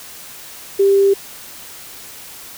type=tone; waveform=sine; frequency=394.8 Hz; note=G4; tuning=12 cents sharp; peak=-9 dBFS; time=0.79-1.14 s; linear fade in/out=10 ms; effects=white hiss -36 dBFS RMS until 2.57 s